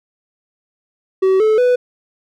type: tone with pitch steps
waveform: triangle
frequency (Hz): 380 / 434 / 495.7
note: F#4 / A4 / B4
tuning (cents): +46 / -24 / +6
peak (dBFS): -8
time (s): 1.22-1.76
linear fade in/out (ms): 10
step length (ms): 180
effects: none